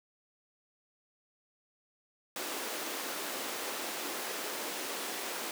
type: high-pass noise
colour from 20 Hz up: pink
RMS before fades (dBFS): -38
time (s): 2.36-5.51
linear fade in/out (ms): 2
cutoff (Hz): 290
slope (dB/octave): 24
effects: none